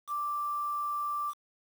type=tone with quantisation; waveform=sine; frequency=1174.7 Hz; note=D6; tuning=in tune; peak=-30 dBFS; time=0.07-1.34 s; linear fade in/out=50 ms; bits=8; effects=none